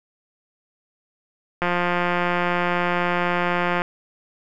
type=click train; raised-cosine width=0.5 ms; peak=-7 dBFS; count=388; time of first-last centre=1.62-3.819 s; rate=176 Hz; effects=none